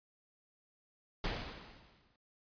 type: noise with exponential decay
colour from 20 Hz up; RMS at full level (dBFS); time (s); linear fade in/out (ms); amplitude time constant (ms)
pink; -35; 1.24-2.16; 1; 200
effects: noise-tail reverb RT60 0.1 s tail -23 dB re dry + resampled to 11025 Hz